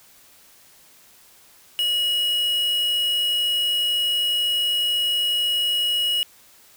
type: tone with quantisation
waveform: triangle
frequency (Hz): 2902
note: F#7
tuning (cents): -34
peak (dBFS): -18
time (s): 1.79-6.23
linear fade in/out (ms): 0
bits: 5
effects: white hiss -52 dBFS RMS until 6.76 s